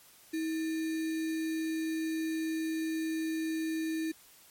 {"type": "tone with sample-and-hold", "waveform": "sine", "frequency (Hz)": 320.1, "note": "D#4", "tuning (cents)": 49, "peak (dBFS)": -30, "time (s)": [0.33, 4.12], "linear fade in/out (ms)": 10, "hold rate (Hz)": 2100, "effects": ["white hiss -58 dBFS RMS until 4.5 s", "MP3 64 kbps"]}